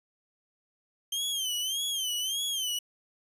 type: tone with vibrato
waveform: sawtooth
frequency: 3136 Hz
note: G7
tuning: in tune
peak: -26 dBFS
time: 1.12-2.79 s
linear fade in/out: 5 ms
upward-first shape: sine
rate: 1.7 Hz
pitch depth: 120 cents each way
effects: resampled to 32000 Hz